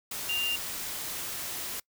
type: tone in noise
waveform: sine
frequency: 2794 Hz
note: F7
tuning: in tune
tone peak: -27 dBFS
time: 0.29-0.56 s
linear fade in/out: 5 ms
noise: white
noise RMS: -36 dBFS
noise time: 0.11-1.8 s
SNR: +6 dB
effects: noise-tail reverb RT60 0.1 s tail -24 dB re dry